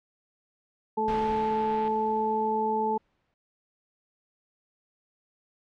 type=harmonic tone; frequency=217.9 Hz; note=A3; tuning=17 cents flat; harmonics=1 / 2 / 4; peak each=-33 / -29 / -26 dBFS; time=0.97-2.98 s; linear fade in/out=10 ms
type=noise with exponential decay; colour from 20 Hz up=pink; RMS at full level=-36 dBFS; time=1.08-3.34 s; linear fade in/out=1 ms; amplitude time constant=490 ms
type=click train; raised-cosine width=0.3 ms; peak=-27 dBFS; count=114; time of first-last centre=1.14-1.879 s; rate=153 Hz
effects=low-pass 3000 Hz 12 dB/octave